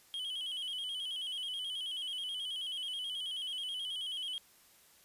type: tone with vibrato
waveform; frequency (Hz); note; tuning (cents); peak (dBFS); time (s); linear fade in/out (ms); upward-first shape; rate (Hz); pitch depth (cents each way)
triangle; 3119; G7; -9; -35; 0.14-4.38; 0; square; 9.3; 67
effects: white hiss -63 dBFS RMS until 5.04 s + resampled to 32000 Hz